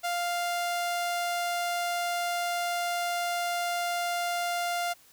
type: tone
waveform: sawtooth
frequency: 698.5 Hz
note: F5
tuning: in tune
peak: -24 dBFS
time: 0.03-4.94 s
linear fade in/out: 20 ms
effects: white hiss -58 dBFS RMS until 5.12 s